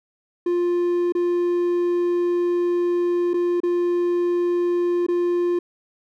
triangle tone with dropouts, 350.5 Hz, F4, 6 cents sharp, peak -16 dBFS, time 0.46-5.59 s, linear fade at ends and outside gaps 5 ms, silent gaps 1.123-1.15 / 3.335-3.34 / 3.603-3.633 / 5.066-5.084 s, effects none

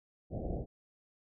pink low-pass noise, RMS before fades -37 dBFS, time 0.3-0.66 s, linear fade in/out 50 ms, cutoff 730 Hz, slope 96 dB/octave, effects none

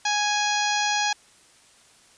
harmonic tone, 830.6 Hz, G#5, in tune, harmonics 1 / 2 / 3 / 4 / 5 / 6 / 7 / 8, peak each -25 / -28 / -30 / -31 / -32 / -33 / -33 / -34 dBFS, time 0.05-1.13 s, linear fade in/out 5 ms, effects white hiss -55 dBFS RMS until 2.17 s + resampled to 22050 Hz

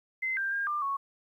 sine tone with pitch steps, 2062 / 1584 / 1611 / 1193 / 1107 Hz, C7 / G6 / G6 / D6 / C#6, -26 / +18 / +47 / +27 / -3 cents, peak -28 dBFS, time 0.22-0.97 s, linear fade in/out 10 ms, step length 150 ms, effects 11-bit

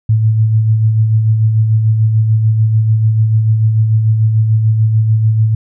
sine tone with tremolo, 110 Hz, A2, in tune, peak -6 dBFS, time 0.09-5.55 s, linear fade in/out 5 ms, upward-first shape sine, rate 6.8 Hz, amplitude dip 40%, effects none

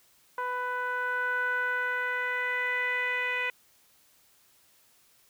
10% pulse tone with low-pass filter sweep, 497 Hz, B4, 11 cents sharp, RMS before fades -30 dBFS, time 0.38-3.5 s, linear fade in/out 2 ms, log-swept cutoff 1200 to 2300 Hz, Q 4.7, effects white hiss -63 dBFS RMS until 5.29 s

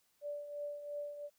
sine tone with tremolo, 583 Hz, D5, 13 cents flat, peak -37 dBFS, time 0.21-1.3 s, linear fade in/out 50 ms, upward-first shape triangle, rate 2.9 Hz, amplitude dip 65%, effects white hiss -75 dBFS RMS until 1.38 s

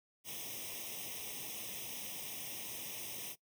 white noise with comb filter, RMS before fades -44 dBFS, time 0.24-3.36 s, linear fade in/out 50 ms, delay 0.34 ms, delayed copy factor +0.95, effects noise-tail reverb RT60 0.1 s tail -20 dB re dry + high-pass 100 Hz 12 dB/octave

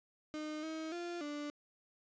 35% pulse tone with pitch steps, 306.2 / 317.8 / 346.9 / 293.5 Hz, D#4 / D#4 / F4 / D4, -28 / +37 / -12 / -1 cents, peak -38 dBFS, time 0.34-1.5 s, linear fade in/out 0 ms, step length 290 ms, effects resampled to 16000 Hz + 12-bit

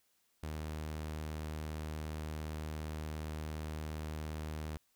sawtooth tone, 77.3 Hz, D#2, 11 cents flat, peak -35 dBFS, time 0.43-4.77 s, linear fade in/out 0 ms, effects white hiss -75 dBFS RMS until 4.95 s

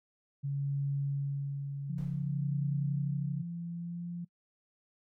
sine tone with tremolo, 140.1 Hz, C#3, 19 cents sharp, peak -29 dBFS, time 0.43-3.43 s, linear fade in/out 20 ms, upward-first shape sine, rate 0.54 Hz, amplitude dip 50%
sine tone with vibrato, 171.8 Hz, F3, 28 cents flat, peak -36 dBFS, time 1.89-4.25 s, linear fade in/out 10 ms, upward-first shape sine, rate 1 Hz, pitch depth 15 cents each way
brown noise with exponential decay, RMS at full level -45 dBFS, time 1.98-2.54 s, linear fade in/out 1 ms, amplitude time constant 120 ms
effects noise-tail reverb RT60 0.1 s tail -23 dB re dry

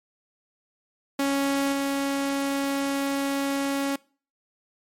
sawtooth tone with level steps, 277.2 Hz, C#4, in tune, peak -18 / -20 dBFS, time 1.19-3.96 s, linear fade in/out 5 ms, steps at 1.72 s, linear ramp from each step 5 ms, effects noise-tail reverb RT60 0.4 s tail -23 dB re dry + MP3 64 kbps

